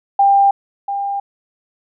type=tone pair in turn; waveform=sine; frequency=795 / 799.3 Hz; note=G5 / G5; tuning=+24 / +33 cents; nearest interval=unison; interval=9 cents; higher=second; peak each=-8 / -18 dBFS; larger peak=first; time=0.19-0.51 / 0.88-1.2 s; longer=neither; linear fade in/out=5 ms; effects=none